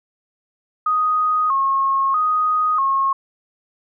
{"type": "tone with vibrato", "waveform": "sine", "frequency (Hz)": 1163, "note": "D6", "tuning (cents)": -17, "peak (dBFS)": -15, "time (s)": [0.86, 3.13], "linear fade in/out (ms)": 5, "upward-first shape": "square", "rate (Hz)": 0.78, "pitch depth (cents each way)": 120, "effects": []}